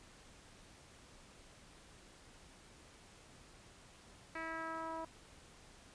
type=tone with low-pass filter sweep; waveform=10% pulse; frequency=324.7 Hz; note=E4; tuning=26 cents flat; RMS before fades=-43 dBFS; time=4.35-5.05 s; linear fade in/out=5 ms; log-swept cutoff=2300 to 880 Hz; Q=2.2; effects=pink hiss -60 dBFS RMS until 5.94 s + resampled to 22050 Hz